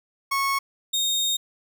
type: tone pair in turn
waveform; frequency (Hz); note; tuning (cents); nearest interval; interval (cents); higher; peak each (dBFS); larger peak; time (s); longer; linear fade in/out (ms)
30% pulse; 1100 / 3700; C#6 / A#7; -14 / -14; octave + major sixth; 2100; second; -19; neither; 0.31-0.59 / 0.93-1.37; second; 10
effects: none